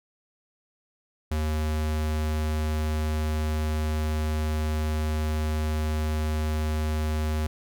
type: tone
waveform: square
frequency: 77.2 Hz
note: D#2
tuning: 13 cents flat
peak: -25 dBFS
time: 1.31-7.47 s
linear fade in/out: 5 ms
effects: none